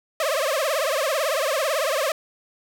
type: tone with vibrato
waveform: sawtooth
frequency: 587.3 Hz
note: D5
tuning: in tune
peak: -17 dBFS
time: 0.2-2.12 s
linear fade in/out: 2 ms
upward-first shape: triangle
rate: 18 Hz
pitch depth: 240 cents each way
effects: none